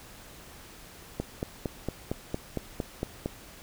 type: click train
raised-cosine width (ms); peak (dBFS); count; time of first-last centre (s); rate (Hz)
2; -16; 10; 1.2-3.259; 4.37
effects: pink hiss -49 dBFS RMS until 3.62 s